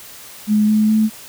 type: tone with pitch steps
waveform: sine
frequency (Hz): 211.7 / 214.5 / 217.4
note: G#3 / A3 / A3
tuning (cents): +33 / -44 / -21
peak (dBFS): -11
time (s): 0.47-1.1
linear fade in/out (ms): 50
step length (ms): 210
effects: white hiss -38 dBFS RMS until 1.28 s